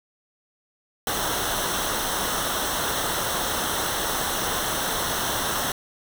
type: noise with comb filter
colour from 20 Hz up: pink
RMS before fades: -26 dBFS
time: 1.07-5.72 s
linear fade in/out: 2 ms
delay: 0.42 ms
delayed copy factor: -0.7
effects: none